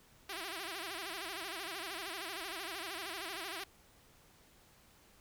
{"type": "tone with vibrato", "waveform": "5% pulse", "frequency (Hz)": 359.5, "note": "F#4", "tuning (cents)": -50, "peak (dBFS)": -29, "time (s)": [0.29, 3.64], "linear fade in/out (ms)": 5, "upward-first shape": "sine", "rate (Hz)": 13, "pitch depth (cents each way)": 200, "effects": ["pink hiss -64 dBFS RMS until 5.2 s"]}